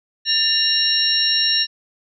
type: tone cluster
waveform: sine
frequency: 1793 / 2802 / 3903 / 4281 / 5530 Hz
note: A6 / F7 / B7 / C8 / F8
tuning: +32 / +5 / -21 / +39 / -18 cents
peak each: -26 / -24 / -19 / -27 / -19 dBFS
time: 0.25-1.67 s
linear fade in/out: 50 ms
effects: none